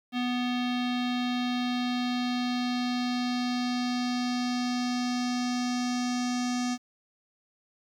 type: tone with low-pass filter sweep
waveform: square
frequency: 246.9 Hz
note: B3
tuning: in tune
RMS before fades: -29 dBFS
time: 0.12-6.78 s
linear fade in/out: 50 ms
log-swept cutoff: 3400 to 6100 Hz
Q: 2.8
effects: 10-bit